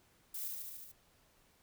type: noise with echo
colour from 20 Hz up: violet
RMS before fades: -42 dBFS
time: 0.34-0.48 s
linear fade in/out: 5 ms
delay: 73 ms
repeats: 6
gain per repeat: -2 dB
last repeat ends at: 0.918 s
effects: pink hiss -69 dBFS RMS until 1.62 s